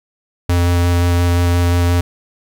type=tone with vibrato; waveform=square; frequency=87.31 Hz; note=F2; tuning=in tune; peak=-12 dBFS; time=0.49-2.01 s; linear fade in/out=5 ms; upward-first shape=square; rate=5.7 Hz; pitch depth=8 cents each way; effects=9-bit